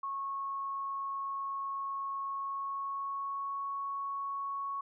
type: tone with pitch glide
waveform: sine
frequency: 1098 to 1108.8 Hz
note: C#6 to C#6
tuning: -17 to 0 cents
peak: -34 dBFS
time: 0.03-4.81 s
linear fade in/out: 5 ms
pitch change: +17 cents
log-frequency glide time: 2.26-3.66 s
effects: none